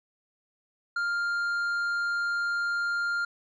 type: tone with tanh clipping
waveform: sine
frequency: 1400 Hz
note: F6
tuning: 4 cents sharp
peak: -27 dBFS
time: 0.96-3.25 s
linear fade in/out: 5 ms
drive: 6 dB
effects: none